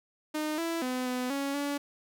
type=tone with pitch steps; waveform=sawtooth; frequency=306.3 / 332.4 / 253.4 / 251.1 / 278.2 / 285.6 Hz; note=D#4 / E4 / B3 / B3 / C#4 / D4; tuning=-27 / +15 / +45 / +29 / +6 / -48 cents; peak=-26 dBFS; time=0.34-1.78 s; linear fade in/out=10 ms; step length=240 ms; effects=none